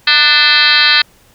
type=tone with frequency modulation; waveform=sine; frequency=2900 Hz; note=F#7; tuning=35 cents flat; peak=-6 dBFS; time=0.07-1.02 s; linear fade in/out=5 ms; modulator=283 Hz; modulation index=5.5; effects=pink hiss -48 dBFS RMS until 1.34 s